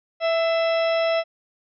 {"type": "harmonic tone with a mistuned harmonic", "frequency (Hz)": 659.3, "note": "E5", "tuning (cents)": 0, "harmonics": [1, 2, 3, 4, 5, 6, 8], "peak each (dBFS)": [-19, -31, -32, -32, -36, -39, -37], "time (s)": [0.2, 1.24], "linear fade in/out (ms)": 50, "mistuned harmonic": 3, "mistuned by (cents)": 35, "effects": []}